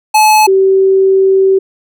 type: tone pair in turn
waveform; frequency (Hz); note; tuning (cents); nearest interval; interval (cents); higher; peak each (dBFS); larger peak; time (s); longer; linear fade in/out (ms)
square / sine; 859 / 384.4; A5 / G4; -42 / -34; octave + major second; 1392; first; -5; neither; 0.14-0.47 / 0.47-1.59; second; 10
effects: none